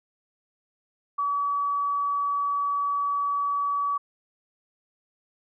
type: tone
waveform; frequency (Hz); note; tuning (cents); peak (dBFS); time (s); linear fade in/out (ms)
sine; 1141; C#6; +50; -23; 1.18-3.98; 10
effects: none